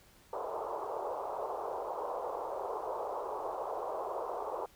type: band-pass noise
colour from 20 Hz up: pink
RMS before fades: -38 dBFS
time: 0.33-4.66 s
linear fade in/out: 2 ms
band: 410 to 1100 Hz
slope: 48 dB/octave
effects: pink hiss -62 dBFS RMS until 4.75 s